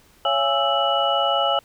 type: tone cluster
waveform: sine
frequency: 558 / 683 / 827 / 1319 / 2943 Hz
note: C#5 / F5 / G#5 / E6 / F#7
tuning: +11 / -39 / -8 / +1 / -10 cents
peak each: -24 dBFS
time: 0.25-1.59 s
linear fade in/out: 2 ms
effects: pink hiss -55 dBFS RMS until 1.64 s